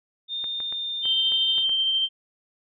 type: tone with pitch glide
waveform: sine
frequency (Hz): 3632 to 3609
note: A#7 to A7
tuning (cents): -46 to +43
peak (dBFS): -27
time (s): 0.28-1.65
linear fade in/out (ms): 50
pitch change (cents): -11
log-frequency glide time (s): 0.5-1.08
type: clicks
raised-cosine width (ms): 0.5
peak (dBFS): -26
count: 7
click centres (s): 0.442 / 0.603 / 0.725 / 1.055 / 1.321 / 1.582 / 1.694
type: tone with tremolo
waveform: sine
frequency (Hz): 3136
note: G7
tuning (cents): 0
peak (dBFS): -19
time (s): 1.02-2.09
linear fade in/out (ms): 50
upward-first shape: sine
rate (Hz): 13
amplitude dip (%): 25
effects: none

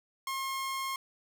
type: tone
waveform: sawtooth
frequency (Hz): 1073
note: C6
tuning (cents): +43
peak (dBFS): -29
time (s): 0.27-0.96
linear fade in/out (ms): 2
effects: none

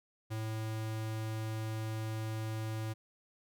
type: tone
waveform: square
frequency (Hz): 110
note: A2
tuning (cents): 0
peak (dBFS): -36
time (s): 0.3-2.94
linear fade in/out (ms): 20
effects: none

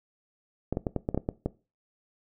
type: clicks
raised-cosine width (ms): 2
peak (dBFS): -14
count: 9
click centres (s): 0.726 / 0.771 / 0.868 / 0.963 / 1.089 / 1.146 / 1.176 / 1.289 / 1.46
effects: noise-tail reverb RT60 0.3 s tail -19 dB re dry

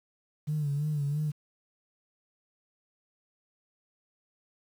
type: tone with vibrato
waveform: sine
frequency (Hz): 147.1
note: D3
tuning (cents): +3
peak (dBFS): -26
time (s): 0.47-1.32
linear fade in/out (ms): 20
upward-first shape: sine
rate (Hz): 3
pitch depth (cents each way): 70
effects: tanh soft clip ceiling -22 dBFS + 9-bit

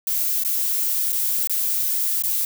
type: noise with dropouts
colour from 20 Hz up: violet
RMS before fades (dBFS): -22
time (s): 0.07-2.45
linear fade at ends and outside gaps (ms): 2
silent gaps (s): 0.436-0.448 / 1.122-1.126 / 1.473-1.496 / 2.223-2.236
effects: none

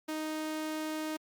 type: tone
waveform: sawtooth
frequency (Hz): 311.1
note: D#4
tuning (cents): 0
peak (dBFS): -30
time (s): 0.08-1.17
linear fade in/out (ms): 10
effects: Opus 48 kbps

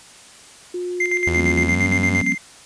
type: tone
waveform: sine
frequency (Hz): 357.4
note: F4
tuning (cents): +40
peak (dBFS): -23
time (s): 0.74-1.66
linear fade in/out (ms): 5
type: tone with tremolo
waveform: triangle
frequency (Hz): 2093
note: C7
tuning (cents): 0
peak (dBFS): -15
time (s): 1-2.38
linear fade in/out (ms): 5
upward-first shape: square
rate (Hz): 8.7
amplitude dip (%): 65
type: tone with pitch glide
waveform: sawtooth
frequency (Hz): 83.5 to 93.73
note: E2 to F#2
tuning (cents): +23 to +23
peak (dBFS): -17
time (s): 1.27-2.22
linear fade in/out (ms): 0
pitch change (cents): +200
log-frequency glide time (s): 1.69-1.8
type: chord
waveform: sine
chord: G half-diminished seventh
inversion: third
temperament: equal with one note detuned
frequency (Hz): 174.61 / 196 / 233.1 / 271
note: F3 / G3 / Bb3 / Db4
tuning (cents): 0 / 0 / 0 / -39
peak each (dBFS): -28 / -29 / -26 / -25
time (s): 1.35-2.35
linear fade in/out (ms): 10
effects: white hiss -44 dBFS RMS until 2.65 s + resampled to 22050 Hz

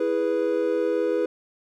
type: chord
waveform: triangle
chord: E major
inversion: none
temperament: equal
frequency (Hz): 329.6 / 415.3 / 493.9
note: E4 / G#4 / B4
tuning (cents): 0 / 0 / 0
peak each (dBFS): -25 / -24 / -22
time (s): 0-1.26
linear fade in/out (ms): 5
effects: none

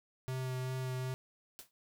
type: tone with vibrato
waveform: square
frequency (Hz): 129.1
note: C3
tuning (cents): -23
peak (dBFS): -36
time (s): 0.28-1.14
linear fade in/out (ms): 0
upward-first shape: sine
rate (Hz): 2.6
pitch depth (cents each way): 12
type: noise with exponential decay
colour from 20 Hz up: white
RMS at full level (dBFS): -45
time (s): 1.59-1.71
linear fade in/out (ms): 0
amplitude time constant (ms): 26
effects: none

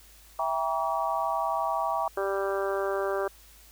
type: chord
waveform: sine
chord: E diminished seventh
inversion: none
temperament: just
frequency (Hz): 659.3 / 791.1 / 949.3 / 1139.2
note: E5 / G5 / Bb5 / Db6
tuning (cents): 0 / +16 / +31 / +47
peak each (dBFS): -31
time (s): 0.39-2.08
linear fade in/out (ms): 2
type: harmonic tone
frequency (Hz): 196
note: G3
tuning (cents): 0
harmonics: 2 / 3 / 4 / 5 / 6 / 7 / 8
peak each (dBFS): -29 / -31 / -37 / -39 / -36 / -40 / -39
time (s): 2.17-3.28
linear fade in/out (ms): 5
effects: added 52 Hz sine -55 dBFS peak until 3.71 s + white hiss -55 dBFS RMS until 3.71 s

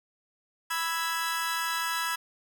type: chord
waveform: sawtooth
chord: E major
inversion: second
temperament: equal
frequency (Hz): 987.8 / 1318.5 / 1661.2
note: B5 / E6 / G#6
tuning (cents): 0 / 0 / 0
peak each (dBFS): -29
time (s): 0.7-2.16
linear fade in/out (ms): 10
effects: none

